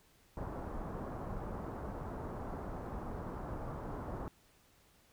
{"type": "low-pass noise", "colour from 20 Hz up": "pink", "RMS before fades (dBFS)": -42, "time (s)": [0.37, 4.28], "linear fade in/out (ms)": 0, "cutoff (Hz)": 1200, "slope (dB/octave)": 24, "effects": ["pink hiss -67 dBFS RMS until 5.12 s"]}